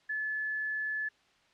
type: tone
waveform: sine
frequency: 1726 Hz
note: A6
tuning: 34 cents flat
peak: -31 dBFS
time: 0.09-1.09 s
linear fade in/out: 10 ms
effects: white hiss -66 dBFS RMS until 1.53 s + low-pass 4000 Hz 12 dB/octave